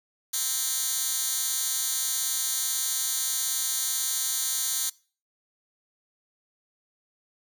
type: tone with high-pass filter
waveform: 10% pulse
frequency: 261.6 Hz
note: C4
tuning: in tune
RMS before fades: -28 dBFS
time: 0.33-4.9 s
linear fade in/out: 10 ms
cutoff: 6500 Hz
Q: 0.95
effects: noise-tail reverb RT60 0.4 s tail -23 dB re dry